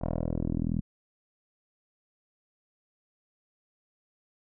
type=tone with low-pass filter sweep; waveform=10% pulse; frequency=41.06 Hz; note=E1; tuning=6 cents flat; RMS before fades=-30 dBFS; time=0.01-0.81 s; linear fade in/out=10 ms; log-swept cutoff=780 to 200 Hz; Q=2; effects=none